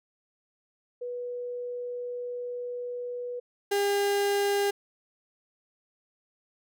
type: tone pair in turn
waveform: sine / 35% pulse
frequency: 489.1 / 403.2 Hz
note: B4 / G4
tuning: -17 / +49 cents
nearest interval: minor third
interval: 334 cents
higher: first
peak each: -32 / -22 dBFS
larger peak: second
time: 1.01-3.4 / 3.71-4.71 s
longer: first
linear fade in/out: 10 ms
effects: none